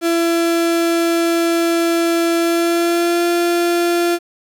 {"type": "tone with pitch glide", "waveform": "35% pulse", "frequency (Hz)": [336.1, 345], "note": ["E4", "F4"], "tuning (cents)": [34, -21], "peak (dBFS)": -12, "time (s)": [0.01, 4.19], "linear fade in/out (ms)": 50, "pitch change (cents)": 45, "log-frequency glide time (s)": [2.38, 3.25], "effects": ["8-bit"]}